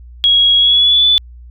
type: tone with pitch glide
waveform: sine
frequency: 3312 to 3481 Hz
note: G#7 to A7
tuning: -5 to -19 cents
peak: -7 dBFS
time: 0.24-1.18 s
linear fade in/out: 0 ms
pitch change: +86 cents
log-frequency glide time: 0.57-1.06 s
effects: added 60 Hz sine -33 dBFS peak until 1.5 s